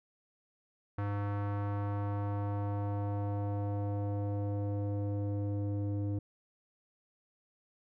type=tone with low-pass filter sweep; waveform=square; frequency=101.7 Hz; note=G#2; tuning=36 cents flat; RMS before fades=-34 dBFS; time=0.98-6.19 s; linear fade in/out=5 ms; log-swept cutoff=1400 to 380 Hz; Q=1.6; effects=none